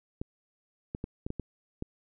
clicks, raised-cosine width 3 ms, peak -21 dBFS, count 7, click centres 0.215 / 0.949 / 1.041 / 1.265 / 1.304 / 1.397 / 1.824 s, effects none

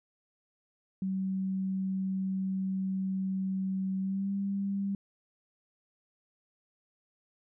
sine tone with pitch glide, 190.4 to 197.8 Hz, F#3 to G3, +50 to +16 cents, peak -29 dBFS, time 1.02-4.95 s, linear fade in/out 2 ms, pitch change +66 cents, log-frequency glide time 4-4.31 s, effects none

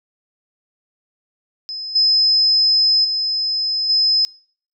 sine tone with level steps, 5100 Hz, D#8, 42 cents sharp, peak -25 / -11 / -17 / -12 dBFS, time 1.69-4.25 s, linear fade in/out 0 ms, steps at 1.95 / 3.04 / 3.89 s, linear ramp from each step 10 ms, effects noise-tail reverb RT60 0.5 s tail -25 dB re dry

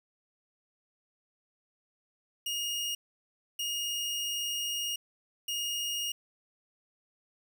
sawtooth tone bursts at uneven times, 2857 Hz, F7, 39 cents sharp, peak -28 dBFS, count 3, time 2.46-2.95 / 3.59-4.96 / 5.48-6.12 s, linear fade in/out 5 ms, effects none

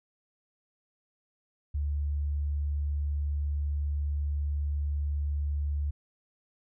sine tone, 72.7 Hz, D2, 17 cents flat, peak -27 dBFS, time 1.74-5.91 s, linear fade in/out 10 ms, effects none

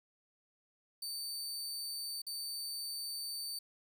sawtooth tone with dropouts, 4572 Hz, D8, 47 cents flat, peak -36 dBFS, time 1.02-3.59 s, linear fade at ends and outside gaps 5 ms, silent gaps 2.219-2.266 s, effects 11-bit

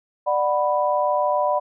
sine chord, B minor, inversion first, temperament equal with one note detuned, 593.1 / 740 / 987.8 Hz, D5 / F#5 / B5, +17 / 0 / 0 cents, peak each -21 / -24 / -22 dBFS, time 0.26-1.6 s, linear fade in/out 20 ms, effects none

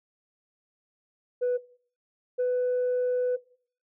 sine tone pair in turn, 493.9 / 497.9 Hz, B4 / B4, 0 / +14 cents, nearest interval unison, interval 14 cents, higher second, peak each -21 dBFS, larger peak neither, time 1.41-1.58 / 2.38-3.37 s, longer second, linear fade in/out 20 ms, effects noise-tail reverb RT60 0.5 s tail -20 dB re dry + tanh soft clip ceiling -21 dBFS

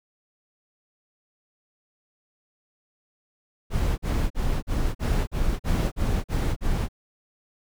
brown noise bursts, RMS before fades -23 dBFS, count 10, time 3.7-6.887 s, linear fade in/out 50 ms, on 280 ms, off 43 ms, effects none

